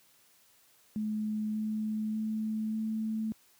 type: tone with pitch steps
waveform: sine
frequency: 214.1 / 215.8 / 217.6 / 219.4 Hz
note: A3 / A3 / A3 / A3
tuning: -47 / -33 / -19 / -5 cents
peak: -30 dBFS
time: 0.96-3.32 s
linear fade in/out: 0 ms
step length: 590 ms
effects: white hiss -64 dBFS RMS until 3.59 s + high-pass 60 Hz 12 dB/octave